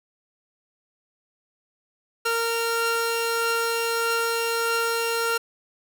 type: tone pair together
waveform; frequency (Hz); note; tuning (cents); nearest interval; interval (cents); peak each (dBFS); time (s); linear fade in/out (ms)
sawtooth; 461.7 / 1383.5; A#4 / F6; -17 / -17; octave + perfect fifth; 1900; -21 / -22; 2.25-5.38; 10
effects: none